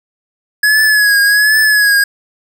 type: tone with vibrato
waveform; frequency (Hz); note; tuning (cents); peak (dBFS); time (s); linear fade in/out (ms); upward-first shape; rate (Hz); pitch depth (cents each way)
square; 1685; G#6; +25; -8; 0.63-2.04; 5; triangle; 1.3; 65
effects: none